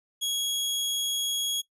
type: tone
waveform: sawtooth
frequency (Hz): 3322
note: G#7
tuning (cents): 0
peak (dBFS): -23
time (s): 0.21-1.62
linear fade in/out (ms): 20
effects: noise-tail reverb RT60 0.1 s tail -20 dB re dry + resampled to 32000 Hz